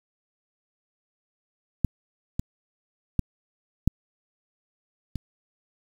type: clicks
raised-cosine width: 5 ms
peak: -8 / -14 / -9 / -6 / -18 dBFS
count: 5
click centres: 1.847 / 2.395 / 3.193 / 3.876 / 5.157 s
effects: 7-bit